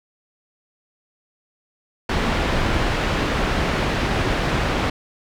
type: low-pass noise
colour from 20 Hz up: pink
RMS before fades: -21 dBFS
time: 2.09-4.9 s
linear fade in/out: 5 ms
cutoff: 3000 Hz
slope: 12 dB/octave
effects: none